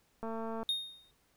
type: click train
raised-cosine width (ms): 1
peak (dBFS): -27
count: 91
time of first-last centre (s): 0.23-0.63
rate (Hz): 225
type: tone with exponential decay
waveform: triangle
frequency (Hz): 3700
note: A#7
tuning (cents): -14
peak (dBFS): -26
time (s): 0.69-1.11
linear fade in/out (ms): 1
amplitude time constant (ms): 91
effects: pink hiss -71 dBFS RMS until 1.36 s